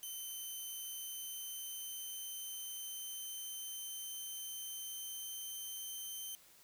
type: tone with pitch glide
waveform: 5% pulse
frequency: 3071 to 3098 Hz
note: G7 to G7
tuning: -36 to -21 cents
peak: -35 dBFS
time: 0.03-6.35 s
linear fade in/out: 0 ms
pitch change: +15 cents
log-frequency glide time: 0.71-5.57 s
effects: white hiss -63 dBFS RMS until 6.63 s